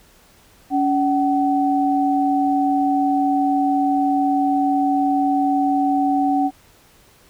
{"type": "tone pair together", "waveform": "sine", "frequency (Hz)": [282, 756], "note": ["C#4", "F#5"], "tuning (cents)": [30, 37], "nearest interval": "octave + perfect fourth", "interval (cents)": 1707, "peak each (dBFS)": -18, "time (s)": [0.7, 6.51], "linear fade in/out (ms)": 50, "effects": ["pink hiss -52 dBFS RMS until 7.29 s"]}